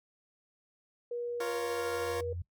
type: tone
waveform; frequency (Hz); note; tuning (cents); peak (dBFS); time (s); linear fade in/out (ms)
sine; 479.3; A#4; +48; -33; 1.11-2.33; 5
type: tone with exponential growth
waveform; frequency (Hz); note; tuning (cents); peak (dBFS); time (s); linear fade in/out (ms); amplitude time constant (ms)
sine; 87.31; F2; 0; -34; 1.27-2.42; 5; 250
type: chord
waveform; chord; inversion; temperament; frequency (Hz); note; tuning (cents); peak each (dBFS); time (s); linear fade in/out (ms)
15% pulse; Bb minor; second; equal; 349.2 / 466.2 / 554.4; F4 / Bb4 / Db5; 0 / 0 / 0; -32 / -37 / -34; 1.4-2.21; 5
effects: noise-tail reverb RT60 0.1 s tail -19 dB re dry